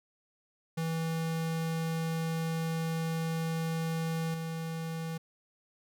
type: tone with level steps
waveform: square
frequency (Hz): 163.1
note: E3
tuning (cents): -18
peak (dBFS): -31 / -35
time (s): 0.77-5.18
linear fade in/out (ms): 10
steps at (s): 4.34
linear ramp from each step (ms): 2
effects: none